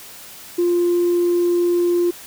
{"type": "tone", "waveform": "sine", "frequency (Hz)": 349.2, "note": "F4", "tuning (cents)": 0, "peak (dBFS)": -13, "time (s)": [0.58, 2.11], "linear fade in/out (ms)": 10, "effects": ["tanh soft clip ceiling -11 dBFS", "white hiss -39 dBFS RMS until 2.26 s"]}